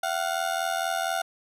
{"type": "ring-modulated tone", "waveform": "30% pulse", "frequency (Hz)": 717, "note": "F5", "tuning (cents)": 45, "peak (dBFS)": -20, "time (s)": [0.03, 1.22], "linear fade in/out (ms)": 5, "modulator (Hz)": 42.1, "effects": ["resampled to 32000 Hz", "10-bit"]}